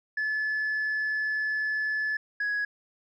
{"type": "tone pair in turn", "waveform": "sine", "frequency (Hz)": [1726, 1670.1], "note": ["A6", "G#6"], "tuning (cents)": [-34, 9], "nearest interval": "minor second", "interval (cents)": 57, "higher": "first", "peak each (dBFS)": -24, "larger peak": "neither", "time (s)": [[0.17, 2.17], [2.4, 2.65]], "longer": "first", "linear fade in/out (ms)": 5, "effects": ["tanh soft clip ceiling -24 dBFS"]}